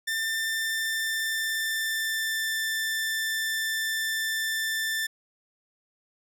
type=tone with pitch glide; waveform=sawtooth; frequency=1791 to 1774.5 Hz; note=A6 to A6; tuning=+30 to +14 cents; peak=-23 dBFS; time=0.07-5.07 s; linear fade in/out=10 ms; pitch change=-16 cents; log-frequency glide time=0.23-2.58 s; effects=none